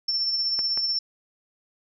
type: tone with tremolo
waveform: sine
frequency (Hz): 5390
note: E8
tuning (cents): +38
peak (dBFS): -21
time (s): 0.08-0.99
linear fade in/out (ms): 5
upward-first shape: sine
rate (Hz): 16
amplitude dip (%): 35
type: clicks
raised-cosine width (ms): 0.5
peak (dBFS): -22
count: 2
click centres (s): 0.591 / 0.775
effects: none